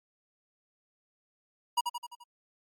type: tone with echo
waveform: square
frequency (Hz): 960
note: B5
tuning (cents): -49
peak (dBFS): -24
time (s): 1.77-1.81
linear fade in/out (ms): 10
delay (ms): 86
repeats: 5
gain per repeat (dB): -5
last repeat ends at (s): 2.24
effects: MP3 64 kbps